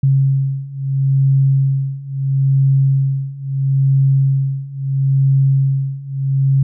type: beating tone pair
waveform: sine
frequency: 135.5 / 136.25 Hz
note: C#3 / C#3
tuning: -39 / -29 cents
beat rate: 0.75 Hz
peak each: -16 / -14 dBFS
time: 0.03-6.63 s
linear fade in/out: 5 ms
effects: none